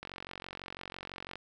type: click train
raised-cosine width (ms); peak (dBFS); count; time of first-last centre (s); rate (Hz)
0.3; -25; 62; 0.03-1.356; 46
effects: none